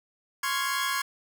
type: chord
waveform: sawtooth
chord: Db major seventh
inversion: third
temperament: equal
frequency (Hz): 1046.5 / 1108.7 / 1396.9 / 1661.2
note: C6 / Db6 / F6 / Ab6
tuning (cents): 0 / 0 / 0 / 0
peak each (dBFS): -28 / -28 / -33 / -27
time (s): 0.43-1.02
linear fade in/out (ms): 5
effects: none